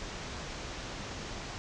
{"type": "low-pass noise", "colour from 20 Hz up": "pink", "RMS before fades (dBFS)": -41, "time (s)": [0, 1.58], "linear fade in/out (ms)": 0, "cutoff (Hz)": 7000, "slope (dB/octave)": 48, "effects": []}